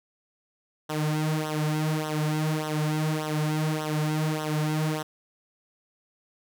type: tone with flanger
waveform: sawtooth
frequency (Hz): 154.1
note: D#3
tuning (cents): -16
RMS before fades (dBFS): -27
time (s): 0.89-5.03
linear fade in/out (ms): 10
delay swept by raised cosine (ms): 0.42 to 4.82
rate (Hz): 1.7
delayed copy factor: -0.8
effects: none